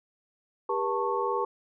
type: tone cluster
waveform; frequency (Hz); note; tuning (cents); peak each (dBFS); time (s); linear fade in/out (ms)
sine; 399.1 / 481.9 / 888 / 1100; G4 / B4 / A5 / C#6; +31 / -43 / +16 / -14; -31; 0.69-1.45; 5
effects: none